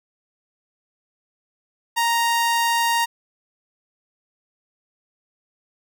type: tone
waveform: sawtooth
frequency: 932.3 Hz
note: A#5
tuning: in tune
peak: -14 dBFS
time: 1.96-3.06 s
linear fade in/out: 20 ms
effects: none